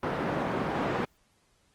pink band-pass noise, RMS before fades -30 dBFS, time 0.03-1.05 s, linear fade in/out 2 ms, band 160 to 1500 Hz, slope 12 dB/octave, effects pink hiss -68 dBFS RMS until 1.74 s + Opus 24 kbps

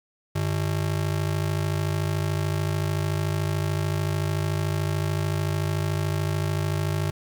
square ring-modulated tone, 123.47 Hz, B2, in tune, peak -21 dBFS, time 0.35-7.11 s, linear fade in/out 10 ms, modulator 26.8 Hz, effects 9-bit

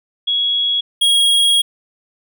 sine / square tone pair in turn, 3336 / 3294 Hz, G#7 / G#7, +7 / -15 cents, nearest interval unison, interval 22 cents, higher first, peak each -14 / -11 dBFS, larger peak second, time 0.27-0.81 / 1.01-1.62 s, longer second, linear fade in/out 10 ms, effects none

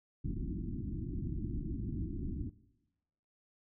pink low-pass noise, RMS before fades -38 dBFS, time 0.24-2.5 s, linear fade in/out 10 ms, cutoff 350 Hz, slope 96 dB/octave, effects noise-tail reverb RT60 1.0 s tail -19 dB re dry

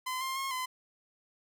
sawtooth tone with pitch steps, 1024 / 1056 / 1078 / 1022 Hz, C6 / C6 / C#6 / C6, -38 / +16 / -49 / -41 cents, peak -29 dBFS, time 0.06-0.66 s, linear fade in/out 10 ms, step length 150 ms, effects none

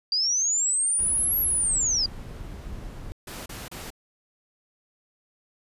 sine linear two-way sweep, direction up then down, 4699 to 11700 to 4699 Hz, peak -21 dBFS, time 0.12-2.06 s, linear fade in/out 2 ms, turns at 1.4 s
brown noise, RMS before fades -37 dBFS, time 0.99-3.12 s, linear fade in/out 0 ms
pink noise bursts, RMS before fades -38 dBFS, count 3, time 3.27-3.904 s, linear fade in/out 5 ms, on 190 ms, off 32 ms
effects resampled to 32000 Hz

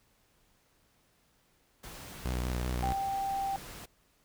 pink noise, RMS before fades -46 dBFS, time 1.83-3.86 s, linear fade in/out 10 ms
sawtooth tone with vibrato, 61.74 Hz, B1, in tune, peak -27 dBFS, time 2.25-2.93 s, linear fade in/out 5 ms, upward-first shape square, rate 5.2 Hz, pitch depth 24 cents each way
sine tone, 784 Hz, G5, in tune, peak -30 dBFS, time 2.83-3.56 s, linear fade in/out 0 ms
effects pink hiss -69 dBFS RMS until 4.24 s

